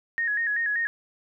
sine tone with vibrato, 1764 Hz, A6, 4 cents sharp, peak -23 dBFS, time 0.18-0.87 s, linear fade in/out 0 ms, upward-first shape square, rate 5.2 Hz, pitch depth 84 cents each way, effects none

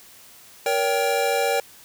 square chord, G diminished, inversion first, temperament just, 470.4 / 564.5 / 784 Hz, Bb4 / Db5 / G5, +16 / +31 / 0 cents, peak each -25 dBFS, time 0.66-1.6 s, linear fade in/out 2 ms, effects white hiss -48 dBFS RMS until 1.84 s

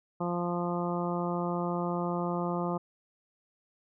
harmonic tone, 174.61 Hz, F3, in tune, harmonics 1 / 2 / 3 / 4 / 5 / 6 / 7, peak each -32 / -35 / -37 / -38 / -39 / -40 / -40 dBFS, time 0.2-2.78 s, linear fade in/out 10 ms, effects none

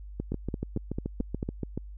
two click trains, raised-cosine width 3 ms, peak -18 / -18 dBFS, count 6 / 12, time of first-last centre 0.32-1.429 / 0.2-1.776 s, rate 4.51 / 6.98 Hz, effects added 50 Hz sine -40 dBFS peak until 1.97 s

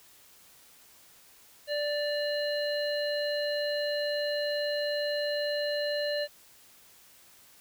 harmonic tone with a mistuned harmonic, 587.3 Hz, D5, in tune, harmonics 1 / 3 / 5 / 7, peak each -29 / -37 / -41 / -36 dBFS, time 1.67-6.28 s, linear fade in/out 50 ms, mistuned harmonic 5, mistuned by -37 cents, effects white hiss -57 dBFS RMS until 7.6 s

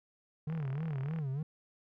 triangle tone with vibrato, 146.8 Hz, D3, in tune, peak -31 dBFS, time 0.47-1.43 s, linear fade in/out 5 ms, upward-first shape sine, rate 3.3 Hz, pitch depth 190 cents each way
click train, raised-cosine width 0.5 ms, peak -33 dBFS, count 28, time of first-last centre 0.5-1.187 s, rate 39.3 Hz
effects none

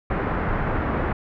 pink low-pass noise, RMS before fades -24 dBFS, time 0.1-1.13 s, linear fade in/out 5 ms, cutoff 1800 Hz, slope 24 dB/octave, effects none

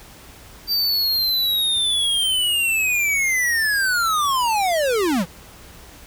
square linear sweep, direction down, 4699 to 152.5 Hz, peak -18 dBFS, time 0.67-5.26 s, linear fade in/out 50 ms, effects added 60 Hz sine -48 dBFS peak until 6.06 s + pink hiss -44 dBFS RMS until 6.06 s

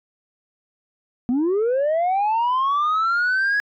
sine linear sweep, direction up, 233.1 to 1680 Hz, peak -15 dBFS, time 1.29-3.6 s, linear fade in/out 0 ms, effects tanh soft clip ceiling -16 dBFS

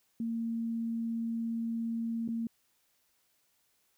sine tone with dropouts, 229.3 Hz, A#3, 28 cents flat, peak -31 dBFS, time 0.2-2.47 s, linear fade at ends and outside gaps 2 ms, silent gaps 2.278-2.287 s, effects white hiss -73 dBFS RMS until 3.97 s

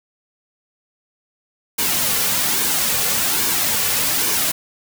white noise with flanger, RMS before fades -19 dBFS, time 1.78-4.52 s, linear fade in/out 10 ms, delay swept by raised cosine 1.5 to 3.2 ms, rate 1.2 Hz, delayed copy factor -0.5, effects none

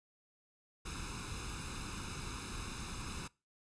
pink noise with comb filter, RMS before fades -43 dBFS, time 0.85-3.28 s, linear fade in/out 10 ms, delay 0.78 ms, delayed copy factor +0.8, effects noise-tail reverb RT60 0.3 s tail -23 dB re dry + resampled to 22050 Hz

